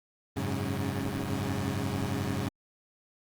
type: chord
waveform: 20% pulse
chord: F# suspended second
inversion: none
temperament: equal with one note detuned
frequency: 92.5 / 103.83 / 135.66 Hz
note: F#2 / G#2 / C#3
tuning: 0 / 0 / -37 cents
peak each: -29 dBFS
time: 0.36-2.49 s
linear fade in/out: 10 ms
effects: Opus 24 kbps